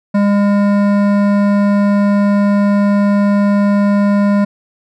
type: tone with hard clipping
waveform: sine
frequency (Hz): 202.7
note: G#3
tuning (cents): -42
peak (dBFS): -11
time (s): 0.14-4.45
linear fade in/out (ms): 10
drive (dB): 14
effects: none